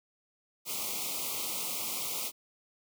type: band-stop noise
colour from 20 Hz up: white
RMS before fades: -35 dBFS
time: 0.65-2.32 s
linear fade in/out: 50 ms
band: 1300 to 2100 Hz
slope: 96 dB/octave
effects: high-pass 150 Hz 12 dB/octave